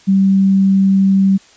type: tone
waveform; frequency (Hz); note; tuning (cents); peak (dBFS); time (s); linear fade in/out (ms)
sine; 193.7; G3; -20; -8; 0.07-1.38; 20
effects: white hiss -46 dBFS RMS until 1.56 s + resampled to 16000 Hz